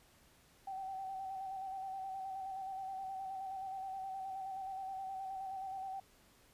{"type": "tone with vibrato", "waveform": "sine", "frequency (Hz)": 768, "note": "G5", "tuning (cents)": -36, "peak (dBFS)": -40, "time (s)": [0.67, 6], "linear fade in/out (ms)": 5, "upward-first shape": "square", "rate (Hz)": 9.5, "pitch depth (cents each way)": 26, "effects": ["pink hiss -66 dBFS RMS until 6.53 s", "resampled to 32000 Hz"]}